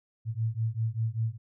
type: beating tone pair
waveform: sine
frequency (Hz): 110 / 115.1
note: A2 / A#2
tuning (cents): 0 / -22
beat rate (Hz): 5.1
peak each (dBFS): -30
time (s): 0.25-1.38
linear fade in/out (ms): 50
effects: none